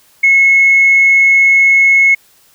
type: tone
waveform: sine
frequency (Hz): 2182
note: C#7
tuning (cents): -28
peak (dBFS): -4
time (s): 0.23-2.15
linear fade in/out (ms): 10
effects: tanh soft clip ceiling 0 dBFS + white hiss -49 dBFS RMS until 2.54 s